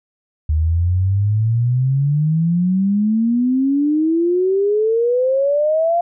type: exponential sweep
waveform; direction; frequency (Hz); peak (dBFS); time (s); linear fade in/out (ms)
sine; up; 75.5 to 698.5; -13; 0.49-6.01; 5
effects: none